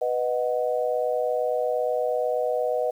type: chord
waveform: sine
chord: B major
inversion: none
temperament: equal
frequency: 493.9 / 622.3 / 740 Hz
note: B4 / D#5 / F#5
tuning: 0 / 0 / 0 cents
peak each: -25 / -26 / -30 dBFS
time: 0.01-2.91 s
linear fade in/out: 10 ms
effects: 9-bit